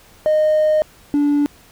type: tone pair in turn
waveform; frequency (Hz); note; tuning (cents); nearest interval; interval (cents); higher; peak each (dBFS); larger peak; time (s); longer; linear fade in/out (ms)
triangle; 616 / 289.9; D#5 / D4; -17 / -22; octave + minor second; 1305; first; -9 / -10; first; 0.26-0.82 / 1.14-1.46; first; 0
effects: tanh soft clip ceiling -8 dBFS + pink hiss -48 dBFS RMS until 1.71 s